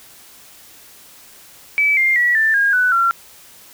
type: tone with pitch steps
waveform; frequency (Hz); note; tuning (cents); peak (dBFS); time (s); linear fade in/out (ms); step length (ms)
sine; 2300 / 2109 / 1934.1 / 1773.5 / 1626.3 / 1491.4 / 1367.6; D7 / C7 / B6 / A6 / G#6 / F#6 / F6; -37 / +13 / -37 / +13 / -37 / +13 / -37; -12; 1.78-3.11; 0; 190
effects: white hiss -44 dBFS RMS until 3.73 s